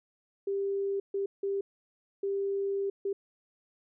sine tone bursts at uneven times, 395.5 Hz, G4, 15 cents sharp, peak -28 dBFS, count 5, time 0.47-1 / 1.14-1.26 / 1.43-1.61 / 2.23-2.9 / 3.05-3.13 s, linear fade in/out 5 ms, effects none

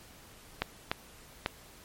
clicks, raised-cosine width 0.3 ms, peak -12 dBFS, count 3, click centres 0.62 / 0.915 / 1.461 s, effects pink hiss -54 dBFS RMS until 1.84 s + MP3 64 kbps

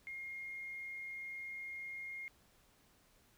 triangle tone, 2134 Hz, C7, 34 cents sharp, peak -39 dBFS, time 0.07-2.28 s, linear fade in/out 0 ms, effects tanh soft clip ceiling -41 dBFS + pink hiss -69 dBFS RMS until 3.37 s

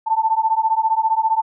sine beating tone pair, 880 / 895 Hz, A5 / A5, 0 / +29 cents, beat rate 15 Hz, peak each -18 dBFS, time 0.06-1.42 s, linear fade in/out 20 ms, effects none

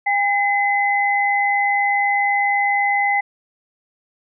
sine tone pair together, 808 / 2036 Hz, G#5 / C7, -48 / -48 cents, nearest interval octave + major third, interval 1600 cents, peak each -18 dBFS, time 0.06-3.21 s, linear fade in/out 10 ms, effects none

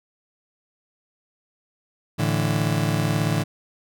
35% pulse chord, A suspended fourth, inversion none, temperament just, 110 / 146.67 / 165 Hz, A2 / D3 / E3, 0 / -2 / +2 cents, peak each -23 / -23 / -23 dBFS, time 2.18-3.44 s, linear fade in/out 20 ms, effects none

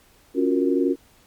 sine chord, Gb major seventh, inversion second, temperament equal, 277.2 / 349.2 / 370 / 466.2 Hz, Db4 / F4 / Gb4 / Bb4, 0 / 0 / 0 / 0 cents, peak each -21 / -23 / -24 / -26 dBFS, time 0.34-0.96 s, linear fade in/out 50 ms, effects pink hiss -56 dBFS RMS until 1.26 s + MP3 96 kbps

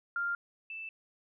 sine tone pair in turn, 1396.9 / 2645 Hz, F6 / E7, 0 / +5 cents, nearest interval major seventh, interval 1105 cents, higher second, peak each -30 / -39 dBFS, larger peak first, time 0.16-0.35 / 0.7-0.89 s, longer neither, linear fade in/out 2 ms, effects none

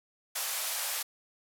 white band-pass noise, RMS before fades -34 dBFS, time 0.35-1.03 s, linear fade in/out 10 ms, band 530 to 15000 Hz, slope 48 dB/octave, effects none

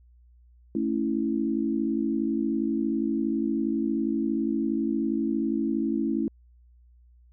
sine chord, A major, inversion none, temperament equal, 220 / 277.2 / 329.6 Hz, A3 / C#4 / E4, 0 / 0 / 0 cents, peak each -28 dBFS, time 0.75-6.28 s, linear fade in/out 2 ms, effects added 60 Hz sine -53 dBFS peak until 7.32 s

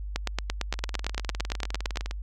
two click trains, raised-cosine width 0.2 ms, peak -17 / -10 dBFS, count 28 / 17, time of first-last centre 0.74-2.111 / 0.16-1.972 s, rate 19.7 / 8.83 Hz, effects added 50 Hz sine -32 dBFS peak until 2.22 s

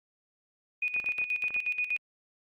sine tone with tremolo, 2477 Hz, D#7, 8 cents flat, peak -26 dBFS, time 0.82-1.97 s, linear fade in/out 5 ms, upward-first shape square, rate 8.3 Hz, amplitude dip 70%
clicks, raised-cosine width 0.5 ms, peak -30 dBFS, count 9, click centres 0.964 / 1 / 1.043 / 1.089 / 1.186 / 1.216 / 1.44 / 1.506 / 1.564 s
effects Opus 24 kbps

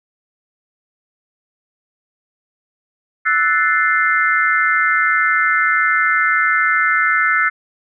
sine chord, F# half-diminished seventh, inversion third, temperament equal, 1318.5 / 1480 / 1760 / 2093 Hz, E6 / F#6 / A6 / C7, 0 / 0 / 0 / 0 cents, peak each -18 dBFS, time 3.25-7.5 s, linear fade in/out 20 ms, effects none

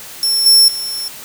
sawtooth tone with level steps, 5400 Hz, E8, 41 cents sharp, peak -10 / -3 / -18 dBFS, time 0.23-1.08 s, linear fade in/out 0 ms, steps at 0.46 / 0.68 s, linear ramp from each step 2 ms, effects white hiss -33 dBFS RMS until 1.24 s

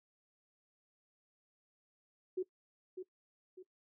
sine tone with echo, 370 Hz, F#4, in tune, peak -32 dBFS, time 2.37-2.43 s, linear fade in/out 10 ms, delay 600 ms, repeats 2, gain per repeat -8 dB, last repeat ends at 3.63 s, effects noise-tail reverb RT60 0.1 s tail -19 dB re dry

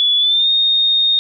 sine tone with pitch glide, 3425 to 3692 Hz, A7 to A#7, -47 to -17 cents, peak -11 dBFS, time 0-1.19 s, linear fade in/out 0 ms, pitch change +130 cents, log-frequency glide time 0.18-0.49 s, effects none

